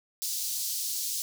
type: high-pass noise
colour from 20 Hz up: pink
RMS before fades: -32 dBFS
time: 0.22-1.22 s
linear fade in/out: 0 ms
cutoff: 4500 Hz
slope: 24 dB/octave
effects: none